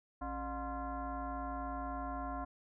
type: tone with frequency modulation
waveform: sine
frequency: 386.8 Hz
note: G4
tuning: 23 cents flat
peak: -37 dBFS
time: 0.21-2.45 s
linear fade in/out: 10 ms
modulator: 330 Hz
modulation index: 2.5
effects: none